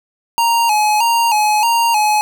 square tone with vibrato, 888 Hz, A5, 16 cents sharp, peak -12 dBFS, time 0.38-2.21 s, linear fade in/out 0 ms, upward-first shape square, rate 1.6 Hz, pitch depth 82 cents each way, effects 8-bit

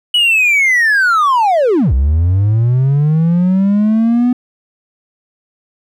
triangle linear two-way sweep, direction down then up, 2960 to 62 to 250.1 Hz, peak -6 dBFS, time 0.14-4.33 s, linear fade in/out 5 ms, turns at 1.93 s, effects tanh soft clip ceiling -2 dBFS

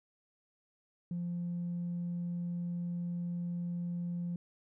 triangle tone with tanh clipping, 174 Hz, F3, 6 cents flat, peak -34 dBFS, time 1.11-4.36 s, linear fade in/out 2 ms, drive 5 dB, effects none

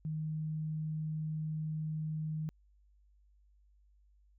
sine tone, 155.6 Hz, D#3, in tune, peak -34 dBFS, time 0.05-2.49 s, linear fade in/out 0 ms, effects added 50 Hz sine -63 dBFS peak until 4.38 s

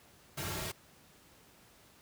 pink noise with comb filter, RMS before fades -38 dBFS, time 0.37-0.72 s, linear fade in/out 10 ms, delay 4 ms, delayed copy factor -0.85, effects pink hiss -61 dBFS RMS until 2.01 s + high-pass 60 Hz 12 dB/octave

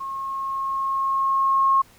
sine tone with level ramp, 1082 Hz, C#6, 42 cents flat, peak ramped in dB -28 to -14 dBFS, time 0-1.82 s, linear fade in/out 10 ms, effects pink hiss -53 dBFS RMS until 1.98 s

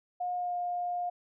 sine tone with pitch glide, 717 to 708.8 Hz, F5 to F5, +45 to +25 cents, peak -30 dBFS, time 0.2-1.1 s, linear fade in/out 10 ms, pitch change -20 cents, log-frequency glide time 0.35-0.55 s, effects none

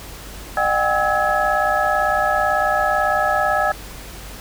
sine tone cluster, 607 / 741 / 799 / 1294 / 1681 Hz, D#5 / F#5 / G5 / E6 / G#6, -43 / +2 / +33 / -32 / +20 cents, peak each -22 dBFS, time 0.57-3.72 s, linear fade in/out 2 ms, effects added 50 Hz sine -37 dBFS peak until 4.4 s + pink hiss -37 dBFS RMS until 4.4 s

